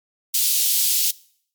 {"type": "high-pass noise", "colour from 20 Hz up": "white", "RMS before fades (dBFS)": -19, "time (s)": [0.34, 1.11], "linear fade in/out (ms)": 5, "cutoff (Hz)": 3200, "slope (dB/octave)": 24, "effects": ["noise-tail reverb RT60 0.6 s tail -22 dB re dry", "MP3 96 kbps"]}